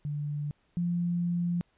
sine tone pair in turn, 146.83 / 173.66 Hz, D3 / F3, 0 / -9 cents, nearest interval minor third, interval 291 cents, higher second, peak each -30 / -26 dBFS, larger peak second, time 0.05-0.51 / 0.77-1.61 s, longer second, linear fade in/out 0 ms, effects pink hiss -70 dBFS RMS until 1.77 s + resampled to 8000 Hz

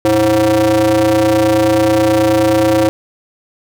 square ring-modulated tone, 103.83 Hz, G#2, in tune, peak -7 dBFS, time 0.05-2.89 s, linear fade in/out 0 ms, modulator 430 Hz, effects none

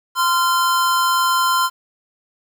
square tone pair together, 1033 / 1382.9 Hz, C6 / F6, -22 / -17 cents, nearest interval perfect fourth, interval 505 cents, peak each -17 / -20 dBFS, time 0.15-1.7 s, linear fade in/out 50 ms, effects 8-bit

